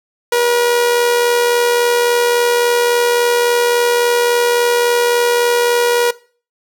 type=tone with amplitude modulation; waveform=sawtooth; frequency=480 Hz; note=B4; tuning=49 cents flat; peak=-6 dBFS; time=0.32-6.11 s; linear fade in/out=5 ms; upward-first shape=sine; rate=83.6 Hz; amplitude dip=35%; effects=noise-tail reverb RT60 0.4 s tail -20 dB re dry